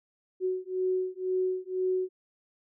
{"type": "beating tone pair", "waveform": "sine", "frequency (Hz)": [370, 372], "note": ["F#4", "F#4"], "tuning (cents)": [0, 9], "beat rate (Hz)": 2, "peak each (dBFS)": -30, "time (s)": [0.4, 2.09], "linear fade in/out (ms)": 50, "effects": []}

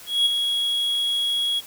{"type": "tone with ADSR envelope", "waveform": "triangle", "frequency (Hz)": 3322, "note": "G#7", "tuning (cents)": 0, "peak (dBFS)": -13, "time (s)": [0.06, 1.61], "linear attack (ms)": 200, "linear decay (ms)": 13, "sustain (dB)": -6, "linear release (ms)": 28, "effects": ["white hiss -43 dBFS RMS until 1.66 s"]}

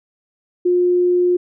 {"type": "tone", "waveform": "sine", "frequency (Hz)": 356.6, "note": "F4", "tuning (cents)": 36, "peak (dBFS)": -12, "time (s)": [0.65, 1.37], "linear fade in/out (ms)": 10, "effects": []}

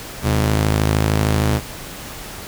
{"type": "ring-modulated tone", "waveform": "sawtooth", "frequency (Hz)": 106.3, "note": "G#2", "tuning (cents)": 41, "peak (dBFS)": -8, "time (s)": [0.22, 1.61], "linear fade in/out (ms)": 50, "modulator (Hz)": 26.4, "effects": ["pink hiss -33 dBFS RMS until 2.47 s"]}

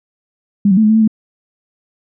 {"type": "tone with pitch steps", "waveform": "sine", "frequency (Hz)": [202.5, 186.7, 220.1, 213.1, 219.3, 222.1, 217.2], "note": ["G#3", "F#3", "A3", "G#3", "A3", "A3", "A3"], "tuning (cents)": [-43, 16, 1, 45, -6, 16, -22], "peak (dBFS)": -7, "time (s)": [0.65, 1.077], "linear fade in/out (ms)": 5, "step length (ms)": 61, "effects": []}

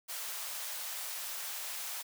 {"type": "high-pass noise", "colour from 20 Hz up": "white", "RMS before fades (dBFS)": -40, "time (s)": [0.08, 2.03], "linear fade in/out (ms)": 20, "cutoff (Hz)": 590, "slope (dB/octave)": 24, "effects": []}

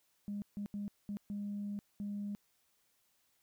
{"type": "tone bursts at uneven times", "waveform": "sine", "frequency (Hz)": 203.9, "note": "G#3", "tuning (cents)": -32, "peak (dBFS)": -36, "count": 6, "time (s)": [[0.28, 0.42], [0.57, 0.66], [0.74, 0.88], [1.09, 1.17], [1.3, 1.79], [2, 2.35]], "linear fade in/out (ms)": 0, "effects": ["tanh soft clip ceiling -33 dBFS", "white hiss -75 dBFS RMS until 3.42 s"]}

